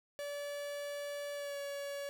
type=tone with pitch glide; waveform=45% pulse; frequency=576 to 565.8 Hz; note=D5 to C#5; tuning=-34 to +35 cents; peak=-39 dBFS; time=0.19-2.09 s; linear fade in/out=0 ms; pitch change=-31 cents; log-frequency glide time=1.34-1.58 s; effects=none